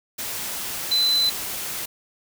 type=tone in noise; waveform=sine; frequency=4027 Hz; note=B7; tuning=33 cents sharp; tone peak=-17 dBFS; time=0.91-1.3 s; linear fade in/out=10 ms; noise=white; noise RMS=-30 dBFS; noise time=0.18-1.86 s; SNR=+10 dB; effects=none